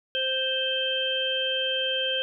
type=harmonic tone; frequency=523.3 Hz; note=C5; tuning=in tune; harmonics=1 / 3 / 5 / 6; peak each=-30 / -33 / -35 / -26 dBFS; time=0.15-2.22 s; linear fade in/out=0 ms; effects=none